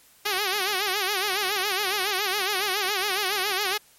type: tone with vibrato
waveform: 5% pulse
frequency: 393.9 Hz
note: G4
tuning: 8 cents sharp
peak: -12 dBFS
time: 0.25-3.78 s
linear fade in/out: 10 ms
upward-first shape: sine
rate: 7.2 Hz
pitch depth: 130 cents each way
effects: white hiss -56 dBFS RMS until 3.98 s + MP3 64 kbps